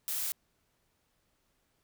blue noise, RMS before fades -34 dBFS, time 0.08-0.32 s, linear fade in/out 0 ms, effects pink hiss -75 dBFS RMS until 1.83 s

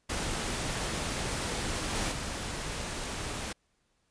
pink noise with level steps, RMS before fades -33 / -31 / -36 dBFS, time 0.09-3.53 s, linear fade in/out 10 ms, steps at 1.94 / 2.11 s, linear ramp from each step 10 ms, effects pink hiss -74 dBFS RMS until 4.1 s + resampled to 22050 Hz

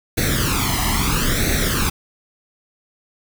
pink noise with flanger, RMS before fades -19 dBFS, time 0.17-1.9 s, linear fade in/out 10 ms, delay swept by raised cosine 0.49 to 1 ms, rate 0.76 Hz, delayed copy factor +0.8, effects none

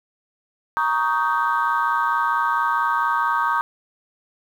sine chord, Eb dominant seventh, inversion second, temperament just, 933.4 / 1120.1 / 1244.5 / 1555.6 Hz, Bb5 / Db6 / Eb6 / G6, +2 / +18 / 0 / -14 cents, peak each -22 / -23 / -23 / -24 dBFS, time 0.77-3.61 s, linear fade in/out 0 ms, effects tanh soft clip ceiling -9 dBFS + 8-bit

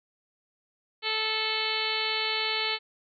harmonic tone, 437.4 Hz, A4, 10 cents flat, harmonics 1 / 2 / 3 / 4 / 5 / 6 / 7 / 8 / 9 / 10, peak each -37 / -37 / -38 / -39 / -33 / -36 / -33 / -37 / -35 / -34 dBFS, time 1.02-2.79 s, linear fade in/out 50 ms, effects none

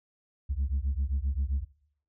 sine beating tone pair, 65.1 / 72.7 Hz, C2 / D2, -8 / -17 cents, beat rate 7.6 Hz, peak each -28 dBFS, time 0.49-1.65 s, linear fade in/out 20 ms, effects noise-tail reverb RT60 0.6 s tail -20 dB re dry + tanh soft clip ceiling -23 dBFS

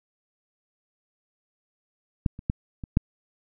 clicks, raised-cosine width 5 ms, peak -9 / -26 / -11 / -22 / -6 dBFS, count 5, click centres 2.262 / 2.391 / 2.499 / 2.838 / 2.971 s, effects none

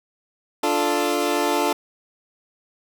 20% pulse chord, D minor, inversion none, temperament equal, 293.7 / 349.2 / 440 Hz, D4 / F4 / A4, 0 / 0 / 0 cents, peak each -19 dBFS, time 0.63-1.73 s, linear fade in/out 5 ms, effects none

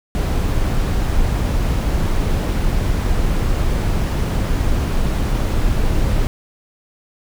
brown noise, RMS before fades -17 dBFS, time 0.15-6.27 s, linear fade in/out 0 ms, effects none

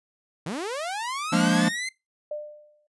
sawtooth linear sweep, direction up, 140 to 2093 Hz, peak -25 dBFS, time 0.46-1.89 s, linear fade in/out 5 ms
square chord, Bb dominant seventh, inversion second, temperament equal, 174.61 / 207.7 / 233.1 / 293.7 Hz, F3 / Ab3 / Bb3 / D4, 0 / 0 / 0 / 0 cents, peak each -24 / -26 / -25 / -27 dBFS, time 1.32-1.69 s, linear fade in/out 10 ms
sine tone with exponential decay, 598 Hz, D5, 31 cents sharp, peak -27 dBFS, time 2.31-2.87 s, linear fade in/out 5 ms, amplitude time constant 120 ms
effects noise-tail reverb RT60 0.2 s tail -21 dB re dry + resampled to 24000 Hz

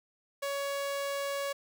sawtooth tone, 560 Hz, C#5, 18 cents sharp, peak -28 dBFS, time 0.42-1.53 s, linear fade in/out 10 ms, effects none

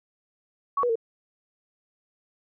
sine tone with pitch steps, 1121 / 486.2 / 454.3 Hz, C#6 / B4 / A#4, +19 / -27 / -45 cents, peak -21 dBFS, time 0.77-0.956 s, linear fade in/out 5 ms, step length 62 ms, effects none

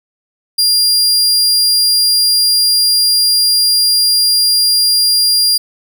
sawtooth tone, 4800 Hz, D8, 37 cents sharp, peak -6 dBFS, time 0.58-5.58 s, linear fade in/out 10 ms, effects none

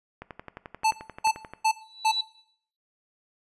click train, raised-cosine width 0.5 ms, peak -23 dBFS, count 16, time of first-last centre 0.22-1.536 s, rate 11.4 Hz
square tone bursts, 878 Hz, A5, 4 cents flat, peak -20 dBFS, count 4, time 0.84-2.118 s, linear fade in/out 10 ms, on 72 ms, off 330 ms
sine tone with exponential growth, 3951 Hz, B7, in tune, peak -21 dBFS, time 1.81-2.21 s, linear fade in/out 5 ms, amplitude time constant 85 ms
effects noise-tail reverb RT60 0.6 s tail -17 dB re dry + resampled to 24000 Hz

